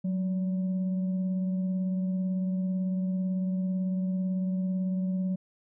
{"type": "tone with frequency modulation", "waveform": "sine", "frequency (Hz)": 185, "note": "F#3", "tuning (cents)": 0, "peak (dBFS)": -26, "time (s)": [0.04, 5.36], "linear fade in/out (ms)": 10, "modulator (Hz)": 388, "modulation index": 0.23, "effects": []}